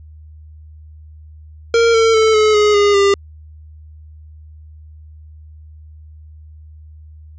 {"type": "tone with pitch steps", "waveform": "square", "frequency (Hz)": [462.8, 451.4, 440.4, 429.6, 419, 408.8, 398.7], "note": ["A#4", "A4", "A4", "A4", "G#4", "G#4", "G4"], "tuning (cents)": [-13, 44, 2, -41, 15, -27, 29], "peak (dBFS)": -10, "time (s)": [1.74, 3.14], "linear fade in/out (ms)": 2, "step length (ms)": 200, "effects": ["added 77 Hz sine -36 dBFS peak until 7.38 s", "resampled to 16000 Hz"]}